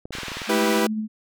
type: clicks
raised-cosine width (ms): 2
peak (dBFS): -22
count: 9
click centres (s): 0.055 / 0.107 / 0.152 / 0.185 / 0.233 / 0.283 / 0.318 / 0.37 / 0.418
type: band-pass noise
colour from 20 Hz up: white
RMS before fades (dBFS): -34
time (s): 0.12-0.81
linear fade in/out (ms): 10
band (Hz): 1000 to 3200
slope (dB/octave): 12
type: tone with tremolo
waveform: sine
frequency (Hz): 216.3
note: A3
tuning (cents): -29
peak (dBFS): -22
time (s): 0.47-1.08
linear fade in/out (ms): 50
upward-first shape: sine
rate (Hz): 14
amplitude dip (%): 35
type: chord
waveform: sawtooth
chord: E minor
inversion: none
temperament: equal with one note detuned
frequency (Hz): 324.9 / 392 / 493.9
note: E4 / G4 / B4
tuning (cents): -25 / 0 / 0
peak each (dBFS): -20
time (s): 0.49-0.87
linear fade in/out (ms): 5
effects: none